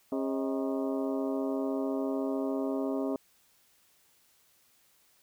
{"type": "harmonic tone with a mistuned harmonic", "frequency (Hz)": 135.6, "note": "C#3", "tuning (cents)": -38, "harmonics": [2, 3, 4, 5, 6, 7, 8, 9], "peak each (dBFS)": [-31, -35, -39, -37, -50, -47, -48, -51], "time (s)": [0.12, 3.16], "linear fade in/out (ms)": 2, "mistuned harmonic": 5, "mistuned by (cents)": -110, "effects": ["white hiss -66 dBFS RMS until 5.22 s"]}